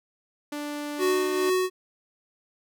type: tone with pitch glide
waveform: sawtooth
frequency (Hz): 293.7 to 300.7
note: D4 to D4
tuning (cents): 0 to +41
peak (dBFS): -27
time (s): 0.52-1.5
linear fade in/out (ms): 5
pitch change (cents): +41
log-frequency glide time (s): 1.06-1.13
type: tone with tremolo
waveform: square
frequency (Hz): 370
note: F#4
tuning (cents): 0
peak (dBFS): -21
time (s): 0.98-1.7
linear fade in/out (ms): 50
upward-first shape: triangle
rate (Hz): 2.3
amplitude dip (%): 50
effects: none